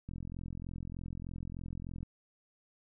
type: click train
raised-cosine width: 5 ms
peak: -30 dBFS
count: 85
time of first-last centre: 0.09-2.03 s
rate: 43.3 Hz
effects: none